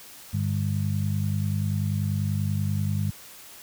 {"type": "harmonic tone", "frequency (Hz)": 50.3, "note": "G1", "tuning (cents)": 45, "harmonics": [2, 3, 4], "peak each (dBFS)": [-25, -29, -31], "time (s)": [0.33, 3.11], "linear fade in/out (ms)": 10, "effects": ["white hiss -46 dBFS RMS until 3.62 s"]}